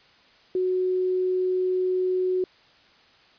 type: tone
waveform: sine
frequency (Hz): 368.7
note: F#4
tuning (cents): -6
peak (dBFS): -21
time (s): 0.55-2.44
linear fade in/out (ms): 2
effects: white hiss -56 dBFS RMS until 3.38 s + resampled to 11025 Hz